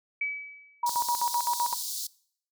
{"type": "tone with exponential decay", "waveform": "sine", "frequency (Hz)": 2288, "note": "D7", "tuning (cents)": -46, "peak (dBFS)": -25, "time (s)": [0.21, 0.9], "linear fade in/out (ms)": 5, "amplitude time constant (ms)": 150}
{"type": "tone with tremolo", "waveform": "sine", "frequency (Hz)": 959, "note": "A#5", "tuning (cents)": 49, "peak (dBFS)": -23, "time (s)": [0.83, 1.74], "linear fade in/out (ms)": 5, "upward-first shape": "square", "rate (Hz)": 7.8, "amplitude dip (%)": 80}
{"type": "high-pass noise", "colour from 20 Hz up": "pink", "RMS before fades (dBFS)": -34, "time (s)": [0.86, 2.07], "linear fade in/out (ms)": 5, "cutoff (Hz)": 4000, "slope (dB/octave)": 48}
{"effects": ["noise-tail reverb RT60 0.6 s tail -22 dB re dry"]}